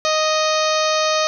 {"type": "harmonic tone", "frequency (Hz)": 622.3, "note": "D#5", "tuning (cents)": 0, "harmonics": [1, 2, 3, 4, 5, 6, 7, 8, 9, 10], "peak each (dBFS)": [-19, -21, -29, -27, -31, -27, -27, -31, -31, -30], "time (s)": [0.05, 1.27], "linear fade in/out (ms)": 0, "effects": []}